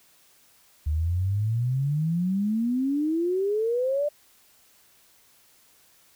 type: exponential sweep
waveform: sine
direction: up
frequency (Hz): 73.42 to 600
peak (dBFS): -22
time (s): 0.86-4.09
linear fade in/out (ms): 10
effects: white hiss -59 dBFS RMS until 6.15 s